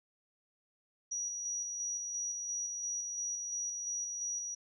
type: tone with tremolo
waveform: sine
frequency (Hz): 5800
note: F#8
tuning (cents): -35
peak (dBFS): -34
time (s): 1.11-4.55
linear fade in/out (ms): 10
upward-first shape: square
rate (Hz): 2.9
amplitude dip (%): 30
effects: none